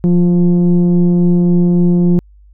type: tone with frequency modulation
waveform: sine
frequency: 175.8 Hz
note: F3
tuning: 12 cents sharp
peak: -6 dBFS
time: 0.04-2.19 s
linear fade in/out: 0 ms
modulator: 174 Hz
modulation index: 0.66
effects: tanh soft clip ceiling -4 dBFS + added 50 Hz sine -40 dBFS peak until 2.53 s